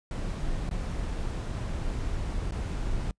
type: noise with dropouts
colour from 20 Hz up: brown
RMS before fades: -31 dBFS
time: 0.11-3.11 s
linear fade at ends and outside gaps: 1 ms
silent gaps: 0.691-0.711 / 2.51-2.521 s
effects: noise-tail reverb RT60 0.1 s tail -26 dB re dry + resampled to 22050 Hz